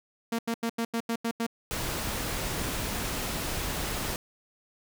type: tone bursts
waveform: sawtooth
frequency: 230.6 Hz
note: A#3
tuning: 19 cents flat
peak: -23 dBFS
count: 8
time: 0.32-1.466 s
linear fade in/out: 5 ms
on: 68 ms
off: 86 ms
type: noise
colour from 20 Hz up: pink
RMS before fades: -32 dBFS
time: 1.71-4.16 s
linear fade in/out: 0 ms
effects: none